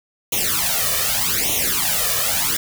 white noise with flanger, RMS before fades -20 dBFS, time 0.32-2.57 s, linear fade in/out 5 ms, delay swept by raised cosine 0.31 to 1.71 ms, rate 0.83 Hz, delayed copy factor +0.95, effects none

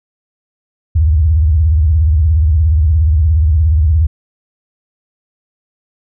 sine tone with vibrato, 77.7 Hz, D#2, 2 cents flat, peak -7 dBFS, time 0.95-4.07 s, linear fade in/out 10 ms, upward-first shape sine, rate 17 Hz, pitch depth 210 cents each way, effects none

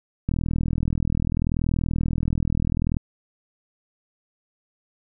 click train, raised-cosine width 5 ms, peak -11 dBFS, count 110, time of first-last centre 0.29-2.968 s, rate 40.7 Hz, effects none

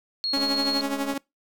sine tone, 4300 Hz, C8, 47 cents sharp, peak -24 dBFS, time 0.24-0.81 s, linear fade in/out 0 ms
sawtooth tone with tremolo, 277.2 Hz, C#4, in tune, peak -19 dBFS, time 0.33-1.18 s, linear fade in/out 5 ms, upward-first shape triangle, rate 12 Hz, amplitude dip 70%
click train, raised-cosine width 1 ms, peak -25 dBFS, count 163, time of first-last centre 0.37-1.138 s, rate 211 Hz
effects noise-tail reverb RT60 0.2 s tail -24 dB re dry

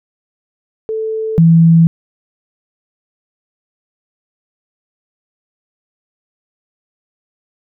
sine tone pair in turn, 440 / 165.29 Hz, A4 / E3, 0 / +5 cents, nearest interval octave + perfect fourth, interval 1695 cents, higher first, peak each -16 / -4 dBFS, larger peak second, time 0.89-1.38 / 1.38-1.87 s, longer neither, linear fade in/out 0 ms, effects none

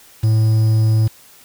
triangle tone with quantisation, 110 Hz, A2, in tune, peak -9 dBFS, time 0.23-1.08 s, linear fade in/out 10 ms, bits 6, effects white hiss -46 dBFS RMS until 1.44 s

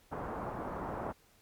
white low-pass noise, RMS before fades -39 dBFS, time 0.11-1.13 s, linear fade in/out 20 ms, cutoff 1100 Hz, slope 24 dB/octave, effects pink hiss -65 dBFS RMS until 1.41 s + MP3 96 kbps

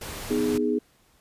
pink noise, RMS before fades -36 dBFS, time 0.01-0.58 s, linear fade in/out 5 ms
sine chord, G# minor, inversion first, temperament equal, 246.9 / 311.1 / 415.3 Hz, B3 / D#4 / G#4, 0 / 0 / 0 cents, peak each -26 / -27 / -25 dBFS, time 0.3-0.79 s, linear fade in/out 10 ms
effects pink hiss -62 dBFS RMS until 1.2 s + resampled to 32000 Hz

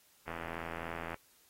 click train, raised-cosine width 0.5 ms, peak -25 dBFS, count 73, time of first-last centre 0.28-1.143 s, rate 83.4 Hz, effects white hiss -66 dBFS RMS until 1.49 s + AAC 48 kbps

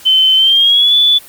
sine tone with pitch glide, 3067 to 3463 Hz, G7 to A7, -38 to -28 cents, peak -6 dBFS, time 0.05-1.19 s, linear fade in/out 20 ms, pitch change +210 cents, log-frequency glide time 0.36-0.95 s, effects white hiss -37 dBFS RMS until 1.28 s + Opus 48 kbps

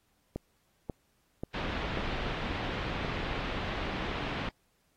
click train, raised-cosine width 2 ms, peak -21 dBFS, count 6, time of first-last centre 0.36-3.048 s, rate 1.86 Hz
pink low-pass noise, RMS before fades -35 dBFS, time 1.54-4.49 s, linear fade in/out 2 ms, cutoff 3500 Hz, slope 24 dB/octave
effects pink hiss -73 dBFS RMS until 4.96 s + AAC 48 kbps

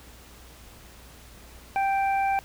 harmonic tone, 784 Hz, G5, in tune, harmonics 1 / 2 / 3, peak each -22 / -35 / -33 dBFS, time 1.76-2.39 s, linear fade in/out 0 ms, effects added 60 Hz sine -50 dBFS peak until 2.44 s + pink hiss -50 dBFS RMS until 2.44 s

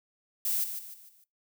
violet noise with echo, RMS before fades -29 dBFS, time 0.45-0.64 s, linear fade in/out 2 ms, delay 150 ms, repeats 4, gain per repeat -8 dB, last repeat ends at 1.24 s, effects noise-tail reverb RT60 0.2 s tail -20 dB re dry

